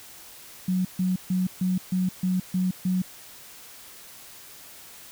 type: tone bursts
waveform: sine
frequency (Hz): 184.3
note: F#3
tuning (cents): -7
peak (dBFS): -21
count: 8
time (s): 0.68-3.02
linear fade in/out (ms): 5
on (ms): 170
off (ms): 140
effects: white hiss -46 dBFS RMS until 5.11 s